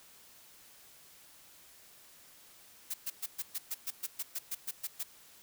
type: noise bursts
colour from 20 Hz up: blue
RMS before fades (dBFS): -36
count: 14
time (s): 2.9-5.034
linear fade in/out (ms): 10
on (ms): 41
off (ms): 120
effects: white hiss -58 dBFS RMS until 5.42 s